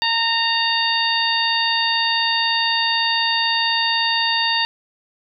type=harmonic tone with a mistuned harmonic; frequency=918 Hz; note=A#5; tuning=27 cents flat; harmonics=1 / 2 / 3 / 4 / 5; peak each=-23 / -23 / -23 / -23 / -23 dBFS; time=0.02-4.65 s; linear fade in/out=0 ms; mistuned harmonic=3; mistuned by=+27 cents; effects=none